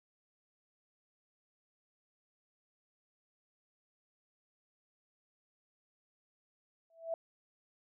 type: tone with exponential growth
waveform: sine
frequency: 659.3 Hz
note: E5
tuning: in tune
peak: -30 dBFS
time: 6.9-7.14 s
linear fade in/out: 2 ms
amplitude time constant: 52 ms
effects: none